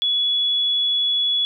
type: tone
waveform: sine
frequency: 3392 Hz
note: G#7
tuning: 36 cents sharp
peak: -17 dBFS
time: 0.02-1.45 s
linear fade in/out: 0 ms
effects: none